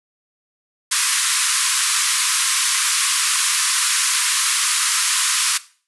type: band-pass noise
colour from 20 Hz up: white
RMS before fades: -19 dBFS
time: 0.91-5.58 s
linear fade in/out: 10 ms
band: 1000 to 11000 Hz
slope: 96 dB/octave
effects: noise-tail reverb RT60 0.4 s tail -17 dB re dry